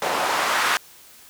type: noise with band-pass filter sweep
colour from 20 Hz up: white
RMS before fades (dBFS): -22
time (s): 0.02-0.77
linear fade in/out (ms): 0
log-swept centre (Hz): 660 to 1400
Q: 1.4
effects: white hiss -48 dBFS RMS until 1.29 s